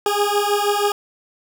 20% pulse beating tone pair, 407.3 / 413.6 Hz, G#4 / G#4, -34 / -7 cents, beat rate 6.3 Hz, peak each -15 dBFS, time 0.06-0.92 s, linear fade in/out 2 ms, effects none

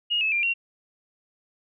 sine tone with pitch steps, 2866 / 2597 / 2386 / 2747 Hz, F7 / E7 / D7 / F7, +44 / -26 / +27 / -29 cents, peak -21 dBFS, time 0.1-0.54 s, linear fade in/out 20 ms, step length 110 ms, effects none

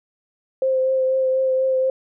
sine tone with vibrato, 523.3 Hz, C5, in tune, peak -16 dBFS, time 0.62-1.9 s, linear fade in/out 2 ms, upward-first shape triangle, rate 4.1 Hz, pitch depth 18 cents each way, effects none

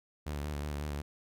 sawtooth tone with vibrato, 73.42 Hz, D2, in tune, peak -31 dBFS, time 0.26-1.02 s, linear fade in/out 10 ms, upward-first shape square, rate 5.5 Hz, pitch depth 34 cents each way, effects none

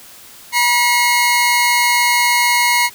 sawtooth tone pair together, 963.1 / 2162 Hz, B5 / C#7, -44 / -44 cents, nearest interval octave + major second, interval 1400 cents, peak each -11 dBFS, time 0.52-2.9 s, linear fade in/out 50 ms, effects white hiss -40 dBFS RMS until 2.94 s

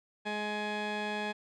15% pulse tone pair together, 209.9 / 839.6 Hz, G#3 / G#5, +19 / +19 cents, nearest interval 2 octaves, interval 2400 cents, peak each -29 / -30 dBFS, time 0.25-1.33 s, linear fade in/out 20 ms, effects low-pass 4000 Hz 12 dB/octave

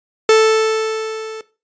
45% pulse tone with level ramp, 440 Hz, A4, in tune, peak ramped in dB -6 to -27 dBFS, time 0.29-1.41 s, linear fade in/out 2 ms, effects noise-tail reverb RT60 0.3 s tail -17 dB re dry + resampled to 16000 Hz

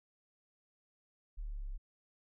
sine linear sweep, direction down, 38.2 to 32.63 Hz, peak -38 dBFS, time 1.37-1.78 s, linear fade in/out 20 ms, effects none

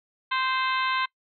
harmonic tone with a mistuned harmonic, 521 Hz, C5, 7 cents flat, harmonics 2 / 3 / 4 / 5 / 6 / 7 / 8, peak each -26 / -30 / -32 / -34 / -36 / -37 / -38 dBFS, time 0.31-1.06 s, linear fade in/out 10 ms, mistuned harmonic 8, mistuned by -58 cents, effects noise-tail reverb RT60 0.1 s tail -23 dB re dry

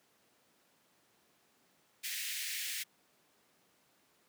pink high-pass noise, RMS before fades -39 dBFS, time 2.03-2.84 s, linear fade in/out 20 ms, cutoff 1800 Hz, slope 48 dB/octave, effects pink hiss -70 dBFS RMS until 4.28 s + high-pass 200 Hz 12 dB/octave

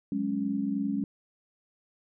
sine chord, F# suspended second, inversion none, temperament just, 185 / 208.1 / 277.5 Hz, F#3 / G#3 / C#4, 0 / +4 / +2 cents, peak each -36 / -30 / -30 dBFS, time 0.12-1.04 s, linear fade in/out 2 ms, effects none

